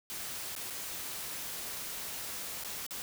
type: noise with dropouts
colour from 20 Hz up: white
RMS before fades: -40 dBFS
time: 0.1-3.02 s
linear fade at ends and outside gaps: 0 ms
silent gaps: 0.552-0.563 / 0.701-0.706 / 2.637-2.647 / 2.865-2.908 s
effects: none